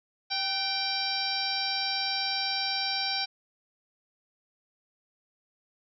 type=harmonic tone with a mistuned harmonic; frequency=784 Hz; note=G5; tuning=in tune; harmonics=1 / 2 / 3 / 4 / 5 / 6 / 7; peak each=-35 / -39 / -36 / -39 / -34 / -33 / -34 dBFS; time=0.3-3.26 s; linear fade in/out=20 ms; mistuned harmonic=2; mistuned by=-54 cents; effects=none